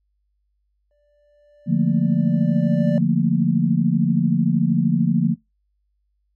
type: tone with exponential growth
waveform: triangle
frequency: 587.3 Hz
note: D5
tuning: in tune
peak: -21 dBFS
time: 0.91-2.98 s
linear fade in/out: 1 ms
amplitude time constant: 450 ms
type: chord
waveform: sine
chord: Bb major seventh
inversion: first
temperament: equal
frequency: 146.83 / 174.61 / 220 / 233.1 Hz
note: D3 / F3 / A3 / Bb3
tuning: 0 / 0 / 0 / 0 cents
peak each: -22 / -19 / -23 / -21 dBFS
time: 1.66-5.36 s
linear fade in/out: 50 ms
effects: noise-tail reverb RT60 0.2 s tail -26 dB re dry + added 50 Hz sine -66 dBFS peak until 6.35 s